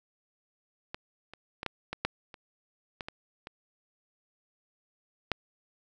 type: clicks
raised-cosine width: 0.3 ms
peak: -20 / -29 / -20 / -15 / -18 / -11 / -29 / -20 / -22 / -25 / -11 dBFS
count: 11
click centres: 0.945 / 1.336 / 1.631 / 1.663 / 1.93 / 2.05 / 2.342 / 3.008 / 3.085 / 3.471 / 5.317 s
effects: none